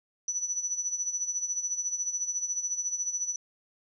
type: tone with tremolo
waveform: sine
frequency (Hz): 5940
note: F#8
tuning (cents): +6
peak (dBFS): -26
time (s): 0.28-3.36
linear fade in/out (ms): 2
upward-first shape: sine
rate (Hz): 14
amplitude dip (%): 70
effects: none